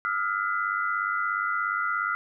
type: tone cluster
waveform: sine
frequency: 1216 / 1316 / 1413 / 2006 Hz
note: D#6 / E6 / F6 / B6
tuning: -40 / -3 / +20 / +26 cents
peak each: -34 / -30 / -27 / -35 dBFS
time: 0.05-2.15 s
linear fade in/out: 0 ms
effects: none